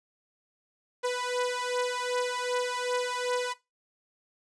sawtooth beating tone pair, 493.9 / 496.5 Hz, B4 / B4, 0 / +9 cents, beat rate 2.6 Hz, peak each -27 dBFS, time 1.03-3.54 s, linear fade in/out 20 ms, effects noise-tail reverb RT60 0.2 s tail -17 dB re dry + resampled to 22050 Hz

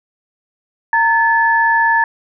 sine tone pair together, 918.7 / 1732 Hz, A#5 / A6, -25 / -28 cents, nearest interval major seventh, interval 1097 cents, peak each -13 dBFS, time 0.93-2.04 s, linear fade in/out 2 ms, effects none

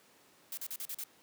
blue noise bursts, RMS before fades -40 dBFS, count 6, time 0.52-1.039 s, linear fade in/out 2 ms, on 54 ms, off 39 ms, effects pink hiss -63 dBFS RMS until 1.22 s + high-pass 200 Hz 12 dB/octave

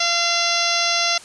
harmonic tone, 686 Hz, F5, 31 cents flat, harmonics 1 / 2 / 3 / 4 / 5 / 6 / 7 / 8 / 9, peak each -26 / -26 / -26 / -26 / -26 / -26 / -26 / -26 / -26 dBFS, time 0-1.18 s, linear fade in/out 5 ms, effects white hiss -42 dBFS RMS until 1.24 s + resampled to 22050 Hz

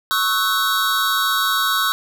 square tone cluster, 1104 / 1303 / 1499 / 3789 Hz, C#6 / E6 / F#6 / A#7, -7 / -20 / +22 / +27 cents, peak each -23 dBFS, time 0.11-1.92 s, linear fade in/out 0 ms, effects none

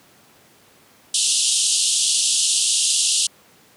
white band-pass noise, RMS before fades -19 dBFS, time 1.14-3.27 s, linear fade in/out 5 ms, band 2800 to 10000 Hz, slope 96 dB/octave, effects pink hiss -52 dBFS RMS until 3.76 s + high-pass 150 Hz 12 dB/octave

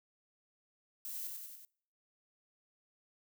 violet noise with echo, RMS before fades -43 dBFS, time 1.05-1.27 s, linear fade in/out 0 ms, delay 95 ms, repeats 4, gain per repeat -3 dB, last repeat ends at 1.65 s, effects noise-tail reverb RT60 0.6 s tail -25 dB re dry

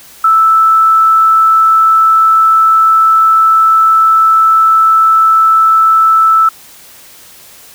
sine tone, 1317 Hz, E6, 2 cents flat, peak -4 dBFS, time 0.24-6.49 s, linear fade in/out 5 ms, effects white hiss -37 dBFS RMS until 7.74 s

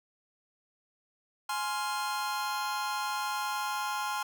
45% pulse chord, F minor, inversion first, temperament just, 838.1 / 1047.7 / 1396.9 Hz, Ab5 / C6 / F6, +16 / +2 / 0 cents, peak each -35 / -35 / -37 dBFS, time 1.49-4.23 s, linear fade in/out 5 ms, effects none

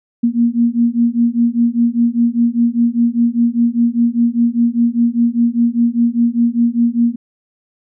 sine beating tone pair, 233.1 / 238.1 Hz, A#3 / A#3, 0 / +37 cents, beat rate 5 Hz, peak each -14 dBFS, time 0.23-7.16 s, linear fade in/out 10 ms, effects none

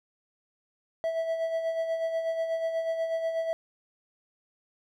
triangle tone with tremolo, 655 Hz, E5, 11 cents flat, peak -23 dBFS, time 1.04-3.53 s, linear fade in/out 0 ms, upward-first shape sine, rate 8.2 Hz, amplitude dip 50%, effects none

